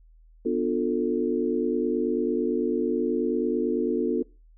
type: chord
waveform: sine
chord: B half-diminished seventh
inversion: none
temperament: just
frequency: 246.9 / 296.3 / 355.6 / 444.5 Hz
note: B3 / D4 / F4 / A4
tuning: 0 / +15 / +31 / +18 cents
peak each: -28 / -29 / -27 / -27 dBFS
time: 0.45-4.23 s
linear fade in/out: 10 ms
effects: noise-tail reverb RT60 0.3 s tail -22 dB re dry + added 40 Hz sine -51 dBFS peak until 4.57 s